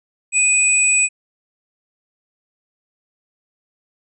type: tone pair together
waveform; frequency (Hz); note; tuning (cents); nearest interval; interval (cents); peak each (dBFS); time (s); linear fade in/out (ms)
sine; 2489 / 7902; D#7 / B8; 0 / 0; octave + minor sixth; 2000; -15; 0.32-1.09; 50
effects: none